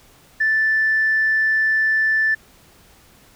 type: tone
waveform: sine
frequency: 1760 Hz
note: A6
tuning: in tune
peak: -14 dBFS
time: 0.4-2.35 s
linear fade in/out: 10 ms
effects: tanh soft clip ceiling -10 dBFS + pink hiss -51 dBFS RMS until 3.35 s